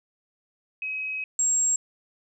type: tone pair in turn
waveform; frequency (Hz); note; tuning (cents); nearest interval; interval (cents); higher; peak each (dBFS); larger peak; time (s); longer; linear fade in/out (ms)
sine; 2543 / 7550; D#7 / A#8; +37 / +21; octave + perfect fifth; 1884; second; -28 / -20; second; 0.82-1.24 / 1.39-1.76; first; 2
effects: none